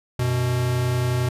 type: tone pair together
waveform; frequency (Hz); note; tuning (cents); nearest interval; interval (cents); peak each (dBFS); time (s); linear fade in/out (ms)
square; 93 / 124.14; F#2 / B2; +9 / +9; perfect fourth; 500; -29 / -21; 0.19-1.29; 5
effects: resampled to 32000 Hz